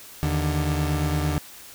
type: tone pair together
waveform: 30% pulse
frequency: 78.45 / 148.1 Hz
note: D#2 / D3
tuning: +15 / +15 cents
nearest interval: major seventh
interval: 1100 cents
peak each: -22 dBFS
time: 0.23-1.38 s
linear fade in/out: 0 ms
effects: white hiss -44 dBFS RMS until 1.74 s